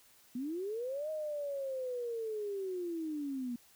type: linear two-way sweep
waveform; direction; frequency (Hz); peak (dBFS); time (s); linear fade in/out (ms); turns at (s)
sine; up then down; 235.4 to 629 to 235.4; -35; 0.35-3.56; 5; 1.1
effects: white hiss -63 dBFS RMS until 3.75 s